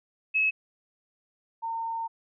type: tone pair in turn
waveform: sine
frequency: 2579 / 911.3 Hz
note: E7 / A#5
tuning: -39 / -39 cents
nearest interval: octave + tritone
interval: 1800 cents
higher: first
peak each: -21 / -29 dBFS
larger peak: first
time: 0.34-0.51 / 1.62-2.08 s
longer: second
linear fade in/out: 20 ms
effects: none